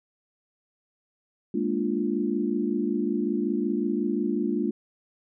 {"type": "chord", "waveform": "sine", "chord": "Bb dominant seventh", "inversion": "third", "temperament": "equal", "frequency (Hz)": [207.7, 233.1, 293.7, 349.2], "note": ["Ab3", "Bb3", "D4", "F4"], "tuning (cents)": [0, 0, 0, 0], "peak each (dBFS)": -29, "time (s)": [1.54, 4.71], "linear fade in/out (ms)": 5, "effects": []}